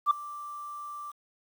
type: tone with ADSR envelope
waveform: sine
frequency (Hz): 1174.7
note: D6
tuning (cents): 0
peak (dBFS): -15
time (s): 0.06-1.12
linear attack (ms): 48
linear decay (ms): 5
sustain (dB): -22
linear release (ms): 18
effects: tanh soft clip ceiling -16 dBFS + 9-bit